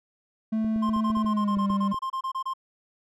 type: tone with pitch glide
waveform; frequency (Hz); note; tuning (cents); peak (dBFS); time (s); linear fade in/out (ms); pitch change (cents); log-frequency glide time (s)
triangle; 220 to 198.28; A3 to G3; 0 to +20; -21; 0.52-1.93; 10; -180; 1.19-1.6
type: clicks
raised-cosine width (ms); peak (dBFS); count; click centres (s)
3; -26; 10; 0.646 / 0.761 / 0.892 / 0.964 / 1.102 / 1.17 / 1.246 / 1.57 / 1.702 / 1.944
type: tone bursts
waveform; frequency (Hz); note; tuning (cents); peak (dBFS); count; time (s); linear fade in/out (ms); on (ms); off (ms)
triangle; 1056; C6; +16; -25; 16; 0.82-2.537; 10; 82; 27
effects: none